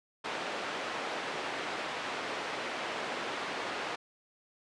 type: band-pass noise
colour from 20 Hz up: pink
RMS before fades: -37 dBFS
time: 0.24-3.96 s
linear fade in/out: 10 ms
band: 420 to 3100 Hz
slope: 12 dB/octave
effects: resampled to 22050 Hz